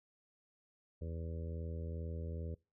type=harmonic tone; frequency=82.41 Hz; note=E2; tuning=in tune; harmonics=1 / 2 / 3 / 4 / 5 / 6 / 7; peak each=-40 / -48 / -54 / -56 / -53 / -52 / -57 dBFS; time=1.01-2.55 s; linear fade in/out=10 ms; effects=noise-tail reverb RT60 0.3 s tail -25 dB re dry